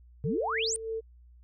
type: tone with tremolo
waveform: sine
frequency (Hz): 447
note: A4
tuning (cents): +27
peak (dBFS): -30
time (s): 0.24-1.01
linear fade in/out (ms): 20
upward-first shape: sine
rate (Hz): 3.2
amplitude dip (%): 60
type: exponential sweep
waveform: sine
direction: up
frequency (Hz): 123.47 to 9397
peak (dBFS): -28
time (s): 0.24-0.76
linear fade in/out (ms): 0
effects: added 60 Hz sine -52 dBFS peak until 1.43 s